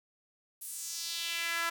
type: tone with high-pass filter sweep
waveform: sawtooth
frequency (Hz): 335.7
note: E4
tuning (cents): +32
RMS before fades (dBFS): -36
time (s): 0.61-1.7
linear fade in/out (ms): 10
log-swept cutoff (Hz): 11000 to 1300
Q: 2
effects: none